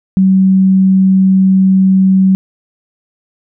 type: tone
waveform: sine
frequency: 190 Hz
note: F#3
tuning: 46 cents sharp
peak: -5 dBFS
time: 0.17-2.35 s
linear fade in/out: 0 ms
effects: none